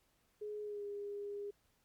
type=tone with pitch glide; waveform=sine; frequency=420 to 407.3 Hz; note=G#4 to G#4; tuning=+19 to -34 cents; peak=-40 dBFS; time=0.41-1.51 s; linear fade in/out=10 ms; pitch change=-53 cents; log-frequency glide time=0.63-0.84 s; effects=pink hiss -75 dBFS RMS until 1.84 s + MP3 96 kbps